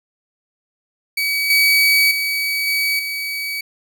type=tone with level steps; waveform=30% pulse; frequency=2273 Hz; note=C#7; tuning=43 cents sharp; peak=-15 / -9 / -16 / -14 / -20 dBFS; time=1.17-3.61 s; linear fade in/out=5 ms; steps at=1.5 / 2.11 / 2.67 / 2.99 s; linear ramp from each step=2 ms; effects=none